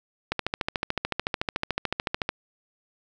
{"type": "click train", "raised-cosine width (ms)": 0.3, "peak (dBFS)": -9, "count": 28, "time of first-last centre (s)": [0.32, 2.291], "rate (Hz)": 13.7, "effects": []}